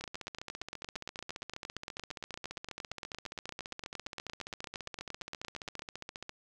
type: two click trains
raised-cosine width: 0.2 ms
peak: -22 / -24 dBFS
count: 51 / 94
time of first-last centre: 0.04-5.794 / 0.01-6.294 s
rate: 8.69 / 14.8 Hz
effects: none